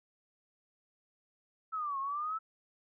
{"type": "exponential two-way sweep", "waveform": "sine", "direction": "down then up", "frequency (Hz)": [1325, 1072, 1325], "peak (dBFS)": -33, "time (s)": [1.72, 2.39], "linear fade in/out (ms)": 20, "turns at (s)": 1.99, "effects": []}